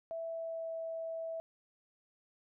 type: tone with pitch glide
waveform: sine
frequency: 659.3 to 654.4 Hz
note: E5 to E5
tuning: 0 to -13 cents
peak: -37 dBFS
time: 0.11-1.4 s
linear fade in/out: 0 ms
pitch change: -13 cents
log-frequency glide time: 0.27-0.72 s
effects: none